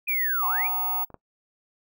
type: linear two-way sweep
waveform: sine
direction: down then up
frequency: 2489 to 1011 to 2489 Hz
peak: -26 dBFS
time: 0.07-0.68 s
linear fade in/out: 10 ms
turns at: 0.47 s
type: tone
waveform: sine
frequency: 15700 Hz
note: B9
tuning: 11 cents flat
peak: -25 dBFS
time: 0.08-1.05 s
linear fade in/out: 10 ms
type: chord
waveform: triangle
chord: D# diminished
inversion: first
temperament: just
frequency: 746.7 / 896 / 1244.5 Hz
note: F#5 / A5 / D#6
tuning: +16 / +31 / 0 cents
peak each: -32 / -31 / -37 dBFS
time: 0.42-1.04 s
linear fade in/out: 10 ms
type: clicks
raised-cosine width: 1 ms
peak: -35 / -32 / -33 / -27 dBFS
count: 4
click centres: 0.777 / 0.959 / 1.103 / 1.143 s
effects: noise-tail reverb RT60 0.1 s tail -19 dB re dry